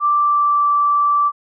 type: tone with pitch glide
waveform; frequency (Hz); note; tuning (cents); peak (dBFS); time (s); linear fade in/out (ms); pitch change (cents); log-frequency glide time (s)
sine; 1174.7 to 1164.6; D6 to D6; 0 to -15; -12; 0-1.32; 50; -15; 0.15-0.69
effects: none